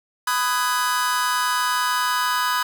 45% pulse chord, G# minor seventh, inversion first, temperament just, 996.7 / 1245.9 / 1495.1 / 1661.2 Hz, B5 / D#6 / F#6 / G#6, +16 / +2 / +18 / 0 cents, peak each -23 / -25 / -28 / -28 dBFS, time 0.27-2.63 s, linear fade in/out 5 ms, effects none

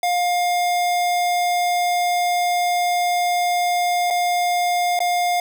square tone with dropouts, 708 Hz, F5, 23 cents sharp, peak -18 dBFS, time 0.03-5.4 s, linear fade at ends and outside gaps 2 ms, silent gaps 4.103-4.107 / 4.991-5.003 s, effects none

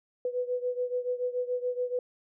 sine beating tone pair, 493.9 / 500.9 Hz, B4 / B4, 0 / +24 cents, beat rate 7 Hz, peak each -30 / -33 dBFS, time 0.25-1.99 s, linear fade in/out 2 ms, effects none

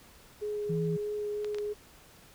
sine tone with vibrato, 417.7 Hz, G#4, 10 cents sharp, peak -31 dBFS, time 0.41-1.74 s, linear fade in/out 20 ms, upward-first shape sine, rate 3.1 Hz, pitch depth 8 cents each way
sine tone, 163.4 Hz, E3, 15 cents flat, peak -29 dBFS, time 0.69-0.97 s, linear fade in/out 10 ms
clicks, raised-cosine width 0.2 ms, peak -25 dBFS, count 3, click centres 1.446 / 1.546 / 1.585 s
effects pink hiss -56 dBFS RMS until 2.34 s

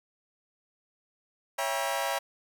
sawtooth chord, C# diminished seventh, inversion none, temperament just, 554.4 / 665.2 / 798.3 / 957.9 Hz, C#5 / E5 / G5 / Bb5, 0 / +16 / +31 / +47 cents, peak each -30 dBFS, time 1.58-2.19 s, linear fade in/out 10 ms, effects none

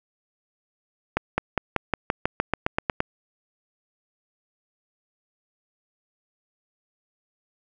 accelerating click train, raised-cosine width 0.5 ms, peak -6 dBFS, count 13, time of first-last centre 1.17-3.004 s, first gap 210 ms, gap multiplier 0.94, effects none

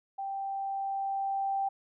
sine tone with level ramp, 784 Hz, G5, in tune, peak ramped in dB -33 to -27 dBFS, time 0.18-1.69 s, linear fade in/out 10 ms, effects none

